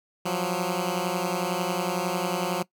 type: beating tone pair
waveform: 10% pulse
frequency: 174.61 / 185.61 Hz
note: F3 / F#3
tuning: 0 / +6 cents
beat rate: 11 Hz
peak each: -20 / -20 dBFS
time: 0.25-2.63 s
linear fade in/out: 10 ms
effects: noise-tail reverb RT60 0.1 s tail -20 dB re dry